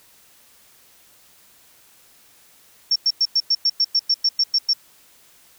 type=tone bursts; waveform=sine; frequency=5470 Hz; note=F8; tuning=37 cents flat; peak=-14 dBFS; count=13; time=2.91-4.734 s; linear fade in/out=5 ms; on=48 ms; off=100 ms; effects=white hiss -53 dBFS RMS until 5.58 s